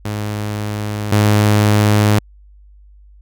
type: tone pair in turn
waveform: sawtooth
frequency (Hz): 104.9 / 104.9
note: G#2 / G#2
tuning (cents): +18 / +18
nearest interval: unison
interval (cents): 0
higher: neither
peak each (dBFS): -16 / -6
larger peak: second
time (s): 0.05-1.12 / 1.12-2.19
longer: neither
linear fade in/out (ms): 5
effects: added 50 Hz sine -41 dBFS peak until 3.21 s